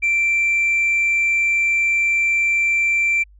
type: tone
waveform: sine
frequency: 2349 Hz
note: D7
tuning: in tune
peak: -13 dBFS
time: 0.02-3.24 s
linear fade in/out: 20 ms
effects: tanh soft clip ceiling -13 dBFS + added 50 Hz sine -45 dBFS peak until 3.39 s